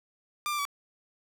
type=tone with pitch steps; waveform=sawtooth; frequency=1194 / 1182 / 1143 Hz; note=D6 / D6 / D6; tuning=+28 / +11 / -47 cents; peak=-25 dBFS; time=0.46-0.652 s; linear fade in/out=0 ms; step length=64 ms; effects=none